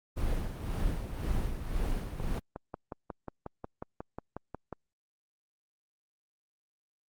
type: noise with tremolo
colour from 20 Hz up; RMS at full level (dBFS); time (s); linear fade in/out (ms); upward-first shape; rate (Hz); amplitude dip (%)
brown; -30; 0.16-2.4; 20; sine; 1.9; 55
type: click train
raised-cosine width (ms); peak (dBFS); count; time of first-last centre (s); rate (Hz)
1; -24; 15; 2.2-4.727; 5.54
effects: Opus 32 kbps